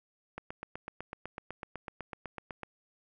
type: click train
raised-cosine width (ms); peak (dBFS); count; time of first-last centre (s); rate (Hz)
0.5; -24; 19; 0.38-2.633; 7.99
effects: none